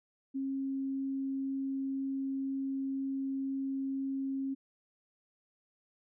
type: tone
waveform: sine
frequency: 270.2 Hz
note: C#4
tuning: 44 cents flat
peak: -32 dBFS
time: 0.34-4.55 s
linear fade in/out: 20 ms
effects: none